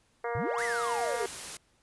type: harmonic tone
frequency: 235.8 Hz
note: A#3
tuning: 20 cents sharp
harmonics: 2 / 3 / 4 / 5 / 6 / 7 / 8 / 9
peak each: -33 / -37 / -39 / -41 / -43 / -44 / -45 / -46 dBFS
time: 0.24-1.26 s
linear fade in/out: 5 ms
type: exponential two-way sweep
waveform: triangle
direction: up then down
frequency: 95.9 to 2093 to 378.1 Hz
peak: -30 dBFS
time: 0.35-1.26 s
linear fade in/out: 0 ms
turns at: 0.63 s
type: noise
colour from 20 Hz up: white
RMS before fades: -40 dBFS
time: 0.58-1.57 s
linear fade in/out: 2 ms
effects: pink hiss -68 dBFS RMS until 1.82 s + resampled to 24000 Hz